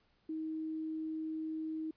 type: tone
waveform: sine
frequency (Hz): 316.1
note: D#4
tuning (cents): +27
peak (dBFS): -36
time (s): 0.29-1.91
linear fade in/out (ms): 5
effects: pink hiss -73 dBFS RMS until 1.96 s + resampled to 11025 Hz